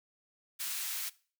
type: high-pass noise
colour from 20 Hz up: white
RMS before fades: -37 dBFS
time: 0.59-1.1 s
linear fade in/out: 20 ms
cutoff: 1500 Hz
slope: 12 dB/octave
effects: noise-tail reverb RT60 0.4 s tail -20 dB re dry